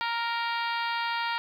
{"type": "harmonic tone", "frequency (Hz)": 466.2, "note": "A#4", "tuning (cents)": 0, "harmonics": [2, 3, 4, 5, 6, 7, 8, 9, 10], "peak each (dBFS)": [-30, -34, -36, -38, -40, -41, -42, -43, -44], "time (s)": [0.01, 1.38], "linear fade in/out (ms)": 0, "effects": ["10-bit"]}